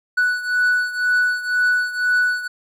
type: beating tone pair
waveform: triangle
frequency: 1480 / 1482 Hz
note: F#6 / F#6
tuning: 0 / +2 cents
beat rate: 2 Hz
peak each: -16 / -20 dBFS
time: 0.17-2.48 s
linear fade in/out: 10 ms
effects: none